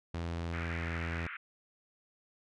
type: tone with pitch glide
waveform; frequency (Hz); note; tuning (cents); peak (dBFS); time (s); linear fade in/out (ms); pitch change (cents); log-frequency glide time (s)
sawtooth; 84.3 to 83.67; E2 to E2; +39 to +26; -31; 0.14-1.27; 5; -13; 0.49-0.91
type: band-pass noise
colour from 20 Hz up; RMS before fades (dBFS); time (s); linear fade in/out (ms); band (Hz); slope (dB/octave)
pink; -43; 0.53-1.37; 5; 1300 to 2500; 48
effects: low-pass 5000 Hz 12 dB/octave